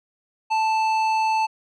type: tone with low-pass filter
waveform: square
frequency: 880 Hz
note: A5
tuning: in tune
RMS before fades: -21 dBFS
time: 0.5-1.47 s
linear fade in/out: 20 ms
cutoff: 4000 Hz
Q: 0.64
effects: none